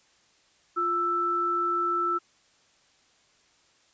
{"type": "tone pair together", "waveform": "sine", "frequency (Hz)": [349.2, 1323], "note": ["F4", "E6"], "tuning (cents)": [0, 6], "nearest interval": "octave + major seventh", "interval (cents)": 2306, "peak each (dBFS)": [-32, -24], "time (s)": [0.76, 2.19], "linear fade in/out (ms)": 20, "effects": ["white hiss -63 dBFS RMS until 3.93 s", "resampled to 16000 Hz"]}